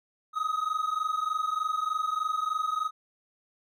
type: tone pair together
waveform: triangle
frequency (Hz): 1249 / 1272.3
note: D#6 / D#6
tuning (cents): +6 / +38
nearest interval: unison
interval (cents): 32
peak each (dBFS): -28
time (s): 0.33-2.91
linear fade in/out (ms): 50
effects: none